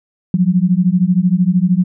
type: beating tone pair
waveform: sine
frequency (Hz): 174.61 / 187.61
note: F3 / F#3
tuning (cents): 0 / +24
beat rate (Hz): 13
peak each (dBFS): -13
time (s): 0.34-1.84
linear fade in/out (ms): 2
effects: none